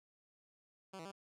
10% pulse tone with pitch steps, 191.4 / 163.1 / 196.3 Hz, G3 / E3 / G3, -41 / -18 / +3 cents, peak -38 dBFS, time 0.93-1.116 s, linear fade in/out 10 ms, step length 62 ms, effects low-pass 9000 Hz 12 dB/octave

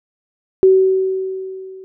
sine tone with level ramp, 379 Hz, F#4, 42 cents sharp, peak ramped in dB -5 to -33 dBFS, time 0.63-1.84 s, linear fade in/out 0 ms, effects none

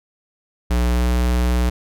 square tone with pitch glide, 60.1 to 61.01 Hz, B1 to B1, -46 to -20 cents, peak -16 dBFS, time 0.7-1.7 s, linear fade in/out 10 ms, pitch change +26 cents, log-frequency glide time 0.92-1.08 s, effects none

